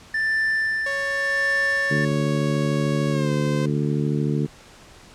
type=tone with tremolo; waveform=triangle; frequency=1771 Hz; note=A6; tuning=11 cents sharp; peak=-17 dBFS; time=0.14-2.05 s; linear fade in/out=5 ms; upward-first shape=sine; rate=0.87 Hz; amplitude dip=45%
type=tone with pitch glide; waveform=sawtooth; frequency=554.4 to 517.3 Hz; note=C#5 to C5; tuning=0 to -20 cents; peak=-24 dBFS; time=0.86-3.66 s; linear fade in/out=5 ms; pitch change=-120 cents; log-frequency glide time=3.11-3.31 s
type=harmonic tone; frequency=73.42 Hz; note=D2; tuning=in tune; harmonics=2 / 3 / 4 / 5 / 6; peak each=-22 / -26 / -28 / -30 / -32 dBFS; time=1.9-4.47 s; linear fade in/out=20 ms
effects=pink hiss -47 dBFS RMS until 5.14 s + low-pass 8000 Hz 12 dB/octave